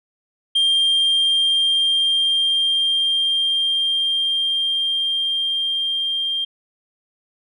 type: tone with level ramp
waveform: sine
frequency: 3192 Hz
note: G7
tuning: 31 cents sharp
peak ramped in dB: -11 to -19 dBFS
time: 0.55-6.45 s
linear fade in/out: 10 ms
effects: tanh soft clip ceiling -13 dBFS